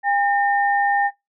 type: tone pair together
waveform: sine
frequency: 806 / 1820.4 Hz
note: G5 / A#6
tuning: +48 / -42 cents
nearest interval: octave + major second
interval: 1410 cents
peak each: -17 / -21 dBFS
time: 0.03-1.11 s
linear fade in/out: 50 ms
effects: noise-tail reverb RT60 0.2 s tail -23 dB re dry